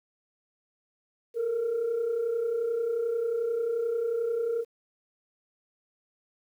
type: tone pair together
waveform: sine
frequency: 434.9 / 466.2 Hz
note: A4 / A#4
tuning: -20 / 0 cents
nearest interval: minor second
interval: 120 cents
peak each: -33 / -25 dBFS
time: 1.34-4.65 s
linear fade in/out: 50 ms
effects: tanh soft clip ceiling -22 dBFS + 10-bit